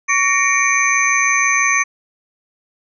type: tone cluster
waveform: sine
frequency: 1126 / 1852 / 2245 / 2371 / 6160 Hz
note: C#6 / A#6 / C#7 / D7 / G8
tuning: +27 / -12 / +21 / +16 / -31 cents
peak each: -19 dBFS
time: 0.08-1.84 s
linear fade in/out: 20 ms
effects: none